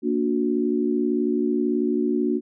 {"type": "chord", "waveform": "sine", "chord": "Bb augmented", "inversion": "none", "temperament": "just", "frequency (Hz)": [233.1, 291.4, 364.2], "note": ["Bb3", "D4", "F#4"], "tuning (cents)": [0, -13, -27], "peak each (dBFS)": -24, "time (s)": [0.02, 2.41], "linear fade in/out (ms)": 50, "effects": []}